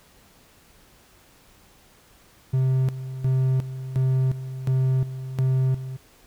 triangle tone with tremolo, 130.81 Hz, C3, in tune, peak -16 dBFS, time 2.53-5.97 s, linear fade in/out 10 ms, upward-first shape square, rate 1.4 Hz, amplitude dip 75%, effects pink hiss -55 dBFS RMS until 6.26 s

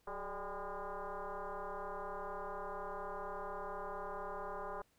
sine tone with frequency modulation, 218.9 Hz, A3, 9 cents flat, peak -40 dBFS, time 0.07-4.82 s, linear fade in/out 5 ms, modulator 201 Hz, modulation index 5.5, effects pink hiss -74 dBFS RMS until 4.98 s

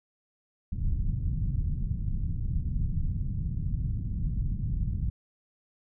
pink low-pass noise, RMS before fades -29 dBFS, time 0.72-5.1 s, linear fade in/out 5 ms, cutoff 160 Hz, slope 24 dB/octave, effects none

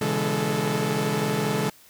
sawtooth tone cluster, 123 / 141.8 / 165.8 / 206.3 / 437.6 Hz, B2 / C#3 / E3 / G#3 / A4, -7 / +40 / +10 / -11 / -9 cents, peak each -31 / -25 / -26 / -24 / -24 dBFS, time 0.01-1.7 s, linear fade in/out 5 ms, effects white hiss -53 dBFS RMS until 1.89 s

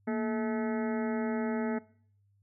harmonic tone with a mistuned harmonic, 215.9 Hz, A3, 33 cents flat, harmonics 1 / 2 / 3 / 4 / 6 / 7 / 8 / 9 / 10, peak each -30 / -36 / -40 / -42 / -46 / -47 / -48 / -49 / -50 dBFS, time 0.07-1.79 s, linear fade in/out 10 ms, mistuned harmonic 1, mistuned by +120 cents, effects noise-tail reverb RT60 0.6 s tail -22 dB re dry + added 100 Hz sine -65 dBFS peak until 2.42 s

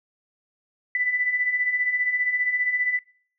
sine beating tone pair, 1975.5 / 1990.5 Hz, B6 / B6, 0 / +13 cents, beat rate 15 Hz, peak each -29 / -22 dBFS, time 0.95-2.99 s, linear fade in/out 2 ms, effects noise-tail reverb RT60 0.6 s tail -25 dB re dry

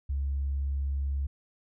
sine tone, 69.3 Hz, C#2, in tune, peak -26 dBFS, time 0.09-1.27 s, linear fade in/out 10 ms, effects tanh soft clip ceiling -23 dBFS

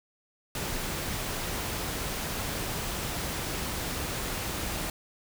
pink noise, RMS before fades -33 dBFS, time 0.55-4.9 s, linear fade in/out 2 ms, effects none

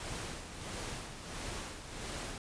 pink noise with tremolo, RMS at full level -40 dBFS, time 0-2.38 s, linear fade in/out 2 ms, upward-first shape sine, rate 1.5 Hz, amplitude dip 55%, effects resampled to 22050 Hz

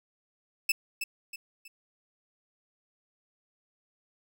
sawtooth tone with echo, 2627 Hz, E7, 7 cents flat, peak -19 dBFS, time 0.69-0.72 s, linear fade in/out 5 ms, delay 320 ms, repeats 3, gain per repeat -8 dB, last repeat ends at 1.68 s, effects none

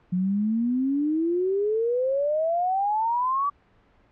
sine exponential sweep, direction up, 177.4 to 1162 Hz, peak -21 dBFS, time 0.12-3.5 s, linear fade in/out 10 ms, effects pink hiss -60 dBFS RMS until 4.11 s + low-pass 2000 Hz 12 dB/octave

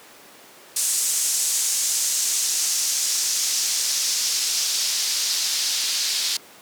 white noise with band-pass filter sweep, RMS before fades -23 dBFS, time 0.76-6.37 s, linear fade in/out 5 ms, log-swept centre 7600 to 4500 Hz, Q 1.8, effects pink hiss -46 dBFS RMS until 6.61 s + high-pass 300 Hz 12 dB/octave

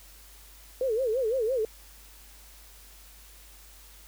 sine tone with vibrato, 480 Hz, B4, 49 cents flat, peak -24 dBFS, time 0.81-1.65 s, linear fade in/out 2 ms, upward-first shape sine, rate 5.9 Hz, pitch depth 200 cents each way, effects added 50 Hz sine -52 dBFS peak until 4.07 s + white hiss -53 dBFS RMS until 4.07 s

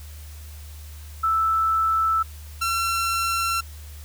sine / sawtooth tone pair in turn, 1318.5 / 1355.6 Hz, E6 / E6, 0 / +48 cents, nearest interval unison, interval 48 cents, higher second, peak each -18 dBFS, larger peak neither, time 1.23-2.23 / 2.61-3.61 s, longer neither, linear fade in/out 10 ms, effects added 75 Hz sine -37 dBFS peak until 4.04 s + white hiss -48 dBFS RMS until 4.04 s

